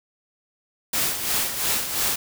white noise with tremolo, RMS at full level -22 dBFS, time 0.93-2.16 s, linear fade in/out 5 ms, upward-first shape sine, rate 2.9 Hz, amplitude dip 60%, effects none

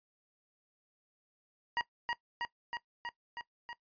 25% pulse tone with echo, 950 Hz, A#5, 33 cents sharp, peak -26 dBFS, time 1.77-1.81 s, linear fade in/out 0 ms, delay 320 ms, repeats 6, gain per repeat -2 dB, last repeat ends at 3.73 s, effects noise-tail reverb RT60 0.1 s tail -18 dB re dry + resampled to 11025 Hz

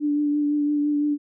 sine tone with vibrato, 293.7 Hz, D4, in tune, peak -19 dBFS, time 0-1.18 s, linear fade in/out 50 ms, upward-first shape triangle, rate 5.9 Hz, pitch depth 22 cents each way, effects none

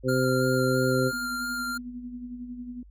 harmonic tone, 129.1 Hz, C3, 23 cents flat, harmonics 1 / 2 / 3 / 4, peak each -27 / -27 / -27 / -27 dBFS, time 0.03-1.12 s, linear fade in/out 50 ms
square tone with vibrato, 1396.9 Hz, F6, in tune, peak -30 dBFS, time 0.08-1.78 s, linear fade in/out 10 ms, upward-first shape square, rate 3 Hz, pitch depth 8 cents each way
sine tone with tremolo, 245.3 Hz, B3, 12 cents flat, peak -33 dBFS, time 1.13-2.83 s, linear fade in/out 2 ms, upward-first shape sine, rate 11 Hz, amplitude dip 50%
effects added 50 Hz sine -48 dBFS peak until 2.9 s

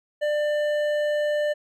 sine tone with hard clipping, 595 Hz, D5, 22 cents sharp, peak -23 dBFS, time 0.21-1.54 s, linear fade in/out 20 ms, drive 9 dB, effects none

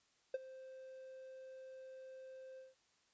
triangle tone with ADSR envelope, 523 Hz, C5, 1 cent flat, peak -31 dBFS, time 0.34-2.75 s, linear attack 4 ms, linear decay 26 ms, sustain -18 dB, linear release 170 ms, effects white hiss -75 dBFS RMS until 3.13 s + resampled to 16000 Hz

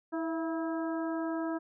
harmonic tone with a mistuned harmonic, 324.2 Hz, E4, 29 cents flat, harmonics 1 / 2 / 3 / 4 / 5, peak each -32 / -38 / -42 / -44 / -46 dBFS, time 0.12-1.59 s, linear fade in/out 20 ms, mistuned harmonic 2, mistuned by +42 cents, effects none

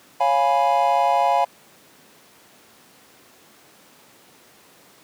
triangle chord, C# dominant seventh, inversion none, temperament equal, 554.4 / 698.5 / 830.6 / 987.8 Hz, C#5 / E#5 / G#5 / B5, 0 / 0 / 0 / 0 cents, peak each -23 / -18 / -18 / -21 dBFS, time 0.2-1.45 s, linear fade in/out 10 ms, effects pink hiss -51 dBFS RMS until 5.03 s + high-pass 200 Hz 12 dB/octave

